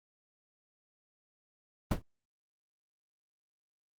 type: noise with exponential decay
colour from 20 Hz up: brown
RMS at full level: -19 dBFS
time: 1.91-2.02 s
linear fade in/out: 5 ms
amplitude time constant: 23 ms
effects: Opus 24 kbps